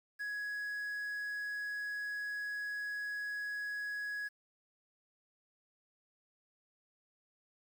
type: tone with quantisation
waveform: triangle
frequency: 1672 Hz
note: G#6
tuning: 11 cents sharp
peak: -35 dBFS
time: 0.19-4.29 s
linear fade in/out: 20 ms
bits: 10
effects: none